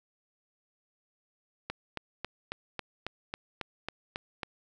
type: click train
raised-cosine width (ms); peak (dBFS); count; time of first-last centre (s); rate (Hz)
0.3; -18; 11; 1.7-4.432; 3.66
effects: none